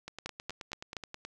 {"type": "two click trains", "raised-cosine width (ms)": 0.2, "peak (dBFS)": [-19, -24], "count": [4, 12], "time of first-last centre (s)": [[0.26, 0.968], [0.08, 1.25]], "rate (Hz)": [4.24, 9.4], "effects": []}